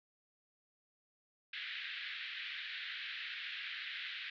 pink band-pass noise, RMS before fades -44 dBFS, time 1.53-4.3 s, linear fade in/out 5 ms, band 1600 to 3900 Hz, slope 48 dB/octave, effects none

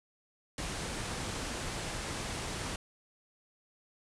pink low-pass noise, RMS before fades -38 dBFS, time 0.58-2.76 s, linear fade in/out 2 ms, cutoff 10000 Hz, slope 48 dB/octave, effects none

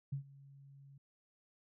sine tone with ADSR envelope, 138.59 Hz, C#3, in tune, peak -34 dBFS, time 0.12-0.98 s, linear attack 9 ms, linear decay 100 ms, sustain -21 dB, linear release 5 ms, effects none

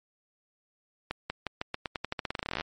accelerating click train, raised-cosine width 0.3 ms, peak -15 dBFS, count 24, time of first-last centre 1.11-2.61 s, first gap 190 ms, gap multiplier 0.88, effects MP3 48 kbps

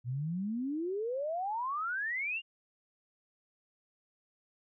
sine exponential sweep, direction up, 116.54 to 2876 Hz, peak -32 dBFS, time 0.04-2.42 s, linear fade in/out 50 ms, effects none

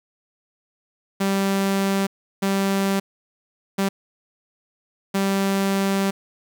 sawtooth tone bursts at uneven times, 195.6 Hz, G3, 4 cents flat, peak -15 dBFS, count 4, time 1.2-2.07 / 2.42-3 / 3.78-3.89 / 5.14-6.11 s, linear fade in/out 10 ms, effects 8-bit

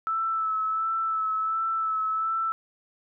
sine tone with vibrato, 1313 Hz, E6, 7 cents flat, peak -24 dBFS, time 0.07-2.52 s, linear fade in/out 0 ms, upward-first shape sine, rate 1.4 Hz, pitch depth 24 cents each way, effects none

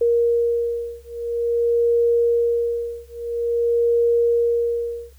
sine beating tone pair, 470.1 / 470.59 Hz, A#4 / A#4, +15 / +16 cents, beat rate 0.49 Hz, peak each -20 dBFS, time 0.01-5.13 s, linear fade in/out 5 ms, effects added 67 Hz sine -45 dBFS peak until 5.18 s + white hiss -58 dBFS RMS until 5.18 s

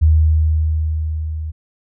sine tone with level ramp, 78.3 Hz, D#2, 11 cents sharp, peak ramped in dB -7 to -22 dBFS, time 0.01-1.52 s, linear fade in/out 20 ms, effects none

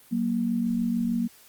sine tone pair together, 188.3 / 234.9 Hz, F#3 / A#3, +31 / +13 cents, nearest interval major third, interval 382 cents, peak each -29 / -24 dBFS, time 0.11-1.28 s, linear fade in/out 20 ms, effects white hiss -54 dBFS RMS until 1.48 s + Opus 32 kbps

